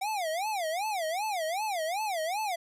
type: tone with vibrato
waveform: square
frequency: 740 Hz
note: F#5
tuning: in tune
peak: -30 dBFS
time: 0.01-2.56 s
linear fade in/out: 10 ms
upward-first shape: sine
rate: 2.6 Hz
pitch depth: 290 cents each way
effects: resampled to 32000 Hz